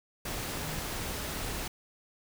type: tone in noise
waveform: sine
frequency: 155.56 Hz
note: D#3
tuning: in tune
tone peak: -41 dBFS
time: 0.54-0.79 s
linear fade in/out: 5 ms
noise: pink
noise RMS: -36 dBFS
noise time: 0.25-1.68 s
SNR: -8 dB
effects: none